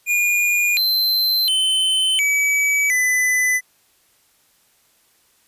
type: tone with pitch steps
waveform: square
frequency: 2431 / 4097 / 3059 / 2285 / 2004 Hz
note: D#7 / C8 / G7 / D7 / B6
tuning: -41 / -37 / -43 / -48 / +25 cents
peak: -16 dBFS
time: 0.06-3.61 s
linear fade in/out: 50 ms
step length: 710 ms
effects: white hiss -59 dBFS RMS until 5.47 s + resampled to 32000 Hz